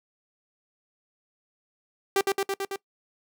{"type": "tone with echo", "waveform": "sawtooth", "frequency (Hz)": 392, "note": "G4", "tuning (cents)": 0, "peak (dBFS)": -16, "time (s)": [2.16, 2.21], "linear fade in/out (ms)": 2, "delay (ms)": 110, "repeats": 5, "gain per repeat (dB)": -2, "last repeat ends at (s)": 2.76, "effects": ["noise-tail reverb RT60 0.1 s tail -21 dB re dry"]}